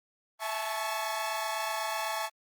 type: chord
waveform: sawtooth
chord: A major seventh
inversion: second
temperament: equal with one note detuned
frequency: 659.3 / 852 / 880 / 1108.7 Hz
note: E5 / G#5 / A5 / C#6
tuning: 0 / +44 / 0 / 0 cents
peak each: -33 dBFS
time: 0.39-2.3 s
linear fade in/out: 50 ms
effects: Opus 24 kbps